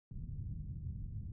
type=low-pass noise; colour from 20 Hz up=white; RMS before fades=-43 dBFS; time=0.11-1.32 s; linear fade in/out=2 ms; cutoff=140 Hz; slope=24 dB/octave; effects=none